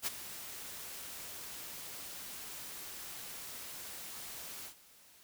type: noise with ADSR envelope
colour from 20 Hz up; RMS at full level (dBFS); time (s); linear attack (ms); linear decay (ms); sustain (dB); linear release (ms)
white; -33; 0.02-4.75; 50; 19; -13; 95
effects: white hiss -61 dBFS RMS until 5.23 s